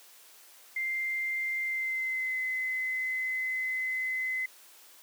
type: tone with pitch glide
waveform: sine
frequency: 2093 to 2039 Hz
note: C7 to C7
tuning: 0 to -45 cents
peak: -29 dBFS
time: 0.76-4.46 s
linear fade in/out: 5 ms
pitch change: -45 cents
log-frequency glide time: 1.62-2.4 s
effects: white hiss -55 dBFS RMS until 5.02 s + high-pass 400 Hz 12 dB/octave